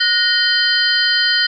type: tone cluster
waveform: sine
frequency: 1462 / 1866 / 3095 / 4192 / 4815 Hz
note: F#6 / A#6 / G7 / C8 / D8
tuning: -21 / +1 / -23 / +2 / +42 cents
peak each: -19 dBFS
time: 0-1.47 s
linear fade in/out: 10 ms
effects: none